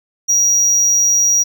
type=tone; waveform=triangle; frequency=5750 Hz; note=F8; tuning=50 cents sharp; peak=-9 dBFS; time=0.28-1.44 s; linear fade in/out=20 ms; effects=none